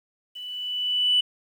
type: tone with level ramp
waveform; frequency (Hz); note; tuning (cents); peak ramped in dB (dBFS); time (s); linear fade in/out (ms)
sine; 2975; F#7; +9; -35 to -15; 0.35-1.21; 10
effects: tanh soft clip ceiling -12 dBFS + 9-bit